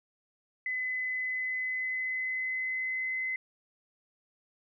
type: tone with pitch glide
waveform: sine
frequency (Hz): 2019 to 2044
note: B6 to C7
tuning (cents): +38 to -41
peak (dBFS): -30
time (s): 0.66-3.36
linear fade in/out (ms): 2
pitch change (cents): +21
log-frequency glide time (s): 1.17-3.25
effects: none